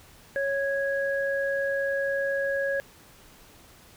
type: tone pair together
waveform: sine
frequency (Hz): 553 / 1657.1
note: C#5 / G#6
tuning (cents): -4 / -4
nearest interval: octave + perfect fifth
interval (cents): 1900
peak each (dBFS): -26 / -29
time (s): 0.36-2.8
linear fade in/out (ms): 0
effects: pink hiss -53 dBFS RMS until 3.96 s